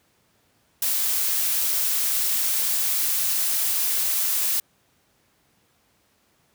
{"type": "noise", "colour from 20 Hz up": "blue", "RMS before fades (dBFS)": -23, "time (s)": [0.82, 4.6], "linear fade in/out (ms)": 2, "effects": ["pink hiss -64 dBFS RMS until 6.54 s", "high-pass 80 Hz 12 dB/octave"]}